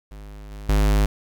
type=tone with level steps; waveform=square; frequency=51.2 Hz; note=G#1; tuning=24 cents flat; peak=-38 / -34 / -16 dBFS; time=0.11-1.06 s; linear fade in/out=5 ms; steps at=0.51 / 0.69 s; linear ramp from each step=2 ms; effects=9-bit